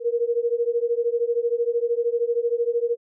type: beating tone pair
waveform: sine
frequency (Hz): 465.6 / 478.6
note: A#4 / A#4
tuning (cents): -2 / +46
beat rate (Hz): 13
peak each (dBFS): -23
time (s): 0-2.97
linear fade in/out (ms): 50
effects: none